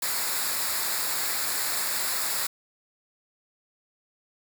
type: noise with comb filter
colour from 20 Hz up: white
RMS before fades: -28 dBFS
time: 0.02-2.47 s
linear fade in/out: 5 ms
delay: 0.33 ms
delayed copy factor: -0.65
effects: none